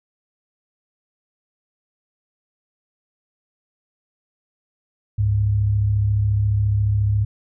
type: tone pair together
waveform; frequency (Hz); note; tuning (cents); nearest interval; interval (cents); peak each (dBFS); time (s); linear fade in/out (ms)
sine; 69 / 103.31; C#2 / G#2; -7 / -9; perfect fifth; 698; -25 / -16; 5.18-7.25; 10
effects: none